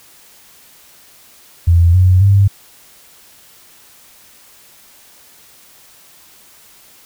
sine tone with pitch steps, 85.3 / 91.95 / 99.12 Hz, F2 / F#2 / G2, -40 / -10 / +20 cents, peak -6 dBFS, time 1.67-2.48 s, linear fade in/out 10 ms, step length 270 ms, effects white hiss -45 dBFS RMS until 7.05 s

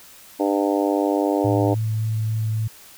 harmonic tone, 100 Hz, G2, 35 cents sharp, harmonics 3 / 4 / 5 / 6 / 7 / 8 / 9, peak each -21 / -25 / -25 / -26 / -28 / -30 / -31 dBFS, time 0.39-1.75 s, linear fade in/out 20 ms
sine tone with vibrato, 110 Hz, A2, in tune, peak -20 dBFS, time 1.44-2.68 s, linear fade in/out 10 ms, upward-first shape triangle, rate 3.5 Hz, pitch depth 10 cents each way
effects white hiss -46 dBFS RMS until 2.97 s

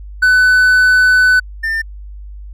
triangle tone pair in turn, 1500 / 1797.3 Hz, F#6 / A6, +23 / +36 cents, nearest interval minor third, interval 313 cents, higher second, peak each -5 / -13 dBFS, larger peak first, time 0.22-1.4 / 1.63-1.82 s, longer first, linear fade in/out 10 ms, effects added 50 Hz sine -28 dBFS peak until 2.53 s

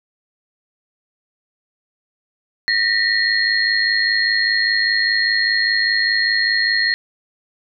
sine tone cluster, 1831 / 1936 / 4237 Hz, A#6 / B6 / C8, -32 / -35 / +21 cents, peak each -19 dBFS, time 2.68-6.94 s, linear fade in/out 0 ms, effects none

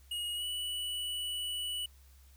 square tone with pitch glide, 2882 to 2953 Hz, F#7 to F#7, -46 to -4 cents, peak -35 dBFS, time 0.11-1.86 s, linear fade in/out 5 ms, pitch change +42 cents, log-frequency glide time 0.35-0.44 s, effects added 67 Hz sine -56 dBFS peak until 2.36 s + white hiss -66 dBFS RMS until 2.36 s

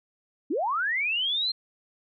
sine linear sweep, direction up, 246.9 to 4215 Hz, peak -24 dBFS, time 0.5-1.52 s, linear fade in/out 10 ms, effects none

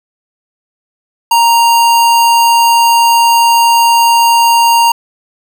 square tone, 932.3 Hz, A#5, in tune, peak -6 dBFS, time 1.31-4.92 s, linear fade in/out 5 ms, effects none

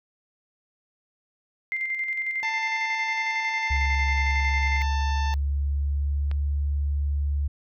sine tone with tremolo, 2093 Hz, C7, in tune, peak -24 dBFS, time 1.72-4.82 s, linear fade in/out 0 ms, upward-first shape square, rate 11 Hz, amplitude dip 40%
harmonic tone, 888 Hz, A5, 16 cents sharp, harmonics 1 / 2 / 3 / 4 / 5 / 6 / 7, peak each -30 / -36 / -40 / -42 / -44 / -46 / -47 dBFS, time 2.43-5.34 s, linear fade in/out 0 ms
sine tone with pitch glide, 69.3 to 71.66 Hz, C#2 to D2, 0 to -42 cents, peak -22 dBFS, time 3.7-7.48 s, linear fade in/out 10 ms, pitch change +58 cents, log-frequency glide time 4.54-6.4 s
click, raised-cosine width 0.3 ms, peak -23 dBFS, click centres 6.314 s
effects none

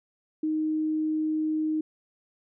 sine tone, 311.2 Hz, D#4, in tune, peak -24 dBFS, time 0.43-1.81 s, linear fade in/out 5 ms, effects none

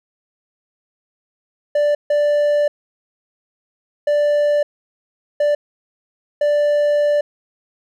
triangle tone bursts at uneven times, 587.3 Hz, D5, in tune, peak -11 dBFS, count 5, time 1.75-1.95 / 2.1-2.68 / 4.07-4.63 / 5.4-5.55 / 6.41-7.21 s, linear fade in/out 5 ms, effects none

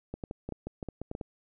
clicks, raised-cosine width 2 ms, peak -23 dBFS, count 12, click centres 0.14 / 0.238 / 0.311 / 0.49 / 0.523 / 0.67 / 0.828 / 0.887 / 1.016 / 1.114 / 1.151 / 1.212 s, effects none

